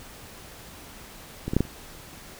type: clicks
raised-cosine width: 3 ms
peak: -16 / -13 / -6 / -8 / -30 dBFS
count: 5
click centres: 1.48 / 1.535 / 1.566 / 1.606 / 1.652 s
effects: pink hiss -45 dBFS RMS until 2.39 s